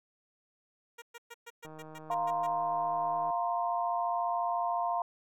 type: tone bursts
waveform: 10% pulse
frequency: 470 Hz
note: A#4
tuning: 14 cents sharp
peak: -36 dBFS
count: 10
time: 0.98-2.47 s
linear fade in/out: 10 ms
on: 41 ms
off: 120 ms
type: click train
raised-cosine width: 1 ms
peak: -35 dBFS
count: 259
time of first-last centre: 1.65-3.304 s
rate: 156 Hz
type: chord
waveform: sine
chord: F suspended fourth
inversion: none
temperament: equal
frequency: 698.5 / 932.3 / 1046.5 Hz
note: F5 / Bb5 / C6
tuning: 0 / 0 / 0 cents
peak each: -31 / -34 / -35 dBFS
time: 2.1-5.02 s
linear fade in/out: 2 ms
effects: none